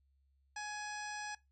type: harmonic tone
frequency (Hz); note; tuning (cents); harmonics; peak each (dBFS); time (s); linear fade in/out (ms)
838; G#5; +15; 1 / 2 / 3 / 4 / 5 / 6 / 7 / 9 / 10; -44 / -44 / -51 / -59 / -56 / -53 / -52 / -56 / -63; 0.56-1.35; 5
effects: noise-tail reverb RT60 0.2 s tail -20 dB re dry + added 68 Hz sine -70 dBFS peak until 1.51 s